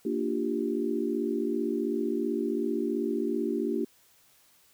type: chord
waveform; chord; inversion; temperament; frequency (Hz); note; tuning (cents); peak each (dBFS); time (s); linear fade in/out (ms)
sine; G minor seventh; first; equal with one note detuned; 230.9 / 293.7 / 349.2 / 392; Bb3 / D4 / F4 / G4; -16 / 0 / 0 / 0; -32; 0.05-3.85; 5
effects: white hiss -62 dBFS RMS until 4.73 s